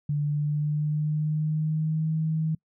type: tone with pitch glide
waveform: sine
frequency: 146.83 to 158.28 Hz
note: D3 to D#3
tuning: 0 to +30 cents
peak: -23 dBFS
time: 0.09-2.55 s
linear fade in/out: 5 ms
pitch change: +130 cents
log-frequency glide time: 0.21-2.11 s
effects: noise-tail reverb RT60 0.1 s tail -26 dB re dry